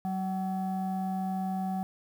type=tone pair together; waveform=sine; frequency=189 / 756 Hz; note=F#3 / F#5; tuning=+37 / +37 cents; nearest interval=2 octaves; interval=2400 cents; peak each=-29 / -32 dBFS; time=0.05-1.83 s; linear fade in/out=0 ms; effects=tanh soft clip ceiling -25 dBFS + 9-bit